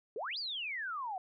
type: exponential two-way sweep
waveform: sine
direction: up then down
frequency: 389.5 to 4978 to 718 Hz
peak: -36 dBFS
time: 0.16-1.18 s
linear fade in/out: 2 ms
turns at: 0.38 s
effects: none